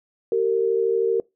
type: tone pair together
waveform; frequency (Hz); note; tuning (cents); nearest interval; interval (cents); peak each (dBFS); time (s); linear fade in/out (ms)
sine; 385.1 / 458; G4 / A#4; -31 / -31; minor third; 300; -22 / -19; 0.32-1.2; 2
effects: noise-tail reverb RT60 0.2 s tail -22 dB re dry